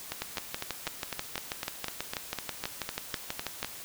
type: two click trains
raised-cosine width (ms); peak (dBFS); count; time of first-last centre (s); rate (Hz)
0.2; -14 / -15; 22 / 15; 0.22-3.629 / 0.12-3.646; 6.16 / 3.97
effects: white hiss -44 dBFS RMS until 3.84 s